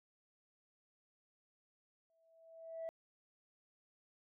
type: tone with exponential growth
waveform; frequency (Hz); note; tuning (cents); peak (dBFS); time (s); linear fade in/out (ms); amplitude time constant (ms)
sine; 655; E5; -11; -37; 2.1-2.89; 0; 170
effects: tanh soft clip ceiling -38 dBFS